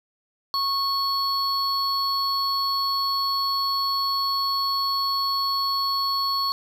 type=tone pair together; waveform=triangle; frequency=1100 / 4400 Hz; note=C#6 / C#8; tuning=-14 / -14 cents; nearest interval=2 octaves; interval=2400 cents; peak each=-23 dBFS; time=0.54-6.52 s; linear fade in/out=0 ms; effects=none